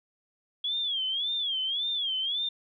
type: tone with vibrato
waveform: sine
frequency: 3322 Hz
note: G#7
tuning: in tune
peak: -27 dBFS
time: 0.64-2.49 s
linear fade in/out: 5 ms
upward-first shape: sine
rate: 1.8 Hz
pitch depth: 150 cents each way
effects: none